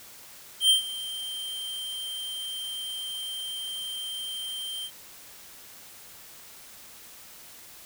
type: tone with ADSR envelope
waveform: square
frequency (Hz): 3144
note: G7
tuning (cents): +4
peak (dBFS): -16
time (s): 0.6-4.91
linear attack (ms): 95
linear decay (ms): 120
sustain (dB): -17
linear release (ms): 65
effects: white hiss -48 dBFS RMS until 7.85 s